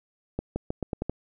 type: accelerating click train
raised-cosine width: 2 ms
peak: -15 dBFS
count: 7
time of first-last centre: 0.39-1.096 s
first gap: 170 ms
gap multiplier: 0.85
effects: none